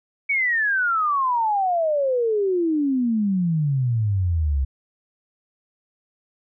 sine exponential sweep, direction down, 2279 to 65.41 Hz, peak -18 dBFS, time 0.29-4.65 s, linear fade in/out 10 ms, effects none

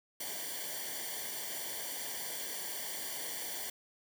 white noise with comb filter, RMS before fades -40 dBFS, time 0.2-3.7 s, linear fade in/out 5 ms, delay 0.77 ms, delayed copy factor -0.85, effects none

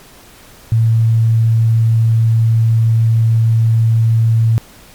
sine tone, 113.3 Hz, A#2, 49 cents flat, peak -8 dBFS, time 0.72-4.58 s, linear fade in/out 0 ms, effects pink hiss -41 dBFS RMS until 4.94 s + MP3 96 kbps

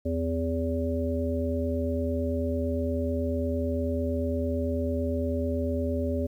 harmonic tone with a mistuned harmonic, 81.7 Hz, E2, 15 cents flat, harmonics 1 / 3 / 5 / 7, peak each -29 / -30 / -34 / -32 dBFS, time 0.05-6.27 s, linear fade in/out 10 ms, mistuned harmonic 3, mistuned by +62 cents, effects 10-bit

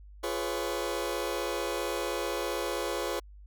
sawtooth chord, C# dominant seventh, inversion first, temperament just, 346.5 / 415.8 / 498.9 / 554.4 Hz, E#4 / G#4 / B4 / C#5, -14 / +2 / +17 / 0 cents, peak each -32 dBFS, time 0.23-3.2 s, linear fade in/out 10 ms, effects added 50 Hz sine -47 dBFS peak until 3.46 s

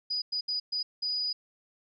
sine tone bursts at uneven times, 4937 Hz, D#8, 14 cents flat, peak -28 dBFS, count 5, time 0.1-0.22 / 0.32-0.41 / 0.48-0.6 / 0.72-0.83 / 1.02-1.33 s, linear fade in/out 10 ms, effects none

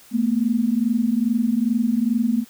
sine tone pair together, 220.5 / 242.9 Hz, A3 / B3, +4 / -29 cents, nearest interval major second, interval 167 cents, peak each -20 dBFS, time 0.11-2.45 s, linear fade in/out 50 ms, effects white hiss -49 dBFS RMS until 2.49 s

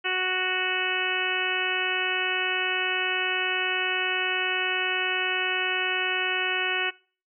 harmonic tone, 370 Hz, F#4, in tune, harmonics 1 / 2 / 3 / 4 / 5 / 6 / 7 / 8, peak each -33 / -35 / -36 / -31 / -32 / -34 / -30 / -31 dBFS, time 0.04-6.91 s, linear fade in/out 20 ms, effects noise-tail reverb RT60 0.4 s tail -22 dB re dry

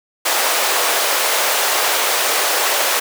pink high-pass noise, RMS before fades -17 dBFS, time 0.25-3 s, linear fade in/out 10 ms, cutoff 490 Hz, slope 24 dB/octave, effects none

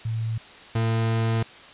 sine / 40% pulse tone pair in turn, 112.5 / 113.22 Hz, A2 / A2, +39 / +50 cents, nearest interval unison, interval 11 cents, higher second, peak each -24 / -20 dBFS, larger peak second, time 0.05-0.38 / 0.75-1.43 s, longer second, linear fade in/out 5 ms, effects white hiss -45 dBFS RMS until 1.73 s + resampled to 8000 Hz

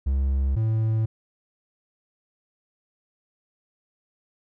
triangle tone pair in turn, 67.6 / 110.75 Hz, C#2 / A2, -43 / +12 cents, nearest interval major sixth, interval 855 cents, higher second, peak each -18 dBFS, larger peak neither, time 0.06-0.56 / 0.56-1.06 s, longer neither, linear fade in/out 10 ms, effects none

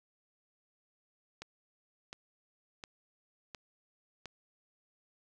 click train, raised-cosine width 0.2 ms, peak -26 dBFS, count 5, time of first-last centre 1.42-4.257 s, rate 1.41 Hz, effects none

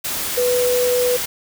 sine tone in noise, 493.9 Hz, B4, in tune, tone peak -15 dBFS, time 0.37-1.17 s, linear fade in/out 10 ms, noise white, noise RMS -24 dBFS, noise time 0.04-1.26 s, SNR +6 dB, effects none

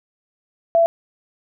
sine tone, 670 Hz, E5, 28 cents sharp, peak -11 dBFS, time 0.75-0.86 s, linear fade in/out 0 ms, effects none

